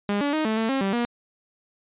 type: tone with pitch steps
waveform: sawtooth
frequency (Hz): 203.5 / 286.7 / 311 / 219 / 223.5 / 269.1 / 195.1 / 238.6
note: G#3 / D4 / D#4 / A3 / A3 / C4 / G3 / A#3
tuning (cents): -35 / -42 / -1 / -8 / +27 / +49 / -8 / +41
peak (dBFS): -18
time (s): 0.09-1.05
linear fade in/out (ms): 0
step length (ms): 120
effects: resampled to 8000 Hz